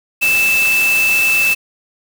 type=tone in noise; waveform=sine; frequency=2637 Hz; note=E7; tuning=in tune; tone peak=-11 dBFS; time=0.21-1.55 s; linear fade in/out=20 ms; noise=white; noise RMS=-22 dBFS; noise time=0.21-1.55 s; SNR=+8 dB; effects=none